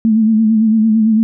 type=tone with vibrato; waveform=sine; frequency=220 Hz; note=A3; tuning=in tune; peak=-8 dBFS; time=0.05-1.23 s; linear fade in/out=0 ms; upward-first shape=sine; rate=8.9 Hz; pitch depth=49 cents each way; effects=none